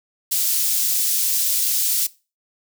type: high-pass noise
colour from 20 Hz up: white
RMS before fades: -20 dBFS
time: 0.31-2.07 s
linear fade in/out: 10 ms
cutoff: 4800 Hz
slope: 12 dB/octave
effects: noise-tail reverb RT60 0.3 s tail -20 dB re dry